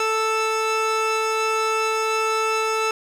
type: tone pair together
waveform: 30% pulse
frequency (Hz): 440.8 / 1321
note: A4 / E6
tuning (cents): +3 / +3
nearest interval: octave + perfect fifth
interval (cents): 1900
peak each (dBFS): -20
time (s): 0-2.91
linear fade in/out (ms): 2
effects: low-pass 8000 Hz 12 dB/octave + 8-bit